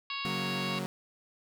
harmonic tone, 554.4 Hz, C#5, in tune, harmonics 2 / 3 / 4 / 5 / 6 / 7 / 8 / 9, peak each -39 / -50 / -43 / -38 / -45 / -42 / -45 / -47 dBFS, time 0.1-0.79 s, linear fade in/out 2 ms
sawtooth chord, F# major, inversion second, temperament equal, 138.59 / 185 / 233.1 Hz, C#3 / F#3 / A#3, 0 / 0 / 0 cents, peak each -35 / -31 / -36 dBFS, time 0.25-0.86 s, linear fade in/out 0 ms
effects none

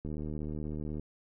click train, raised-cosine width 3 ms, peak -26 dBFS, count 73, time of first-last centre 0.05-0.996 s, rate 76.1 Hz, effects none

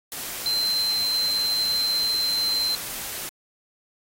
sine tone in noise, 4102 Hz, C8, 35 cents flat, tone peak -21 dBFS, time 0.46-2.75 s, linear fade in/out 0 ms, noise white, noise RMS -33 dBFS, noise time 0.12-3.29 s, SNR +9 dB, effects AAC 48 kbps

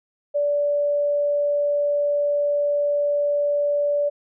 sine tone, 580 Hz, D5, 22 cents flat, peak -18 dBFS, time 0.34-4.1 s, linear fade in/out 20 ms, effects none

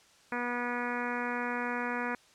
harmonic tone, 243 Hz, B3, 28 cents flat, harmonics 1 / 2 / 3 / 4 / 5 / 6 / 7 / 8 / 9 / 10, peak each -37 / -39 / -42 / -38 / -42 / -39 / -40 / -43 / -44 / -46 dBFS, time 0.32-2.15 s, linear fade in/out 2 ms, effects white hiss -61 dBFS RMS until 2.34 s + low-pass 7000 Hz 12 dB/octave

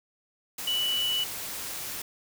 sine tone in noise, 2960 Hz, F#7, in tune, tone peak -25 dBFS, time 0.67-1.24 s, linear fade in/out 5 ms, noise white, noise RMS -36 dBFS, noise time 0.58-2.02 s, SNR +8 dB, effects none

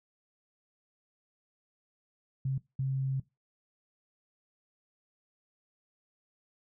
sine tone bursts at uneven times, 133.8 Hz, C3, 39 cents sharp, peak -28 dBFS, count 2, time 2.45-2.58 / 2.79-3.2 s, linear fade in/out 5 ms, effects noise-tail reverb RT60 0.2 s tail -19 dB re dry

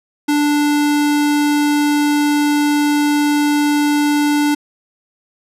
square tone, 293.7 Hz, D4, in tune, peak -13 dBFS, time 0.28-4.55 s, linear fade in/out 10 ms, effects resampled to 32000 Hz

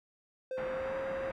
triangle tone with pitch glide, 518 to 534.4 Hz, C5 to C5, -17 to +36 cents, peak -32 dBFS, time 0.51-1.31 s, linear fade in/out 2 ms, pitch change +53 cents, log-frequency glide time 0.66-0.96 s
white low-pass noise, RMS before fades -43 dBFS, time 0.57-1.32 s, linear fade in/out 10 ms, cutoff 1800 Hz, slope 24 dB/octave
effects none

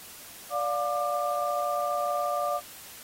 sine tone cluster, 585 / 709 / 1191 Hz, D5 / F5 / D6, -7 / +26 / +24 cents, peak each -30 dBFS, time 0.5-2.61 s, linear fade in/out 50 ms, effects white hiss -46 dBFS RMS until 3.03 s + AAC 48 kbps

